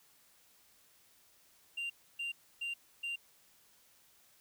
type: tone bursts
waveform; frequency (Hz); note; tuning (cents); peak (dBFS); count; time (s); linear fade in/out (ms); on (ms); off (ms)
sine; 2780; F7; -9; -33; 4; 1.77-3.16; 10; 130; 290
effects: tanh soft clip ceiling -35 dBFS + white hiss -66 dBFS RMS until 4.4 s